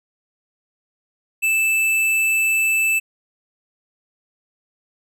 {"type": "tone with hard clipping", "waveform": "sine", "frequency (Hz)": 2637, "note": "E7", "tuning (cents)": 0, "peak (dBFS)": -17, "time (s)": [1.42, 3], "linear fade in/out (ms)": 20, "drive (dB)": 13, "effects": []}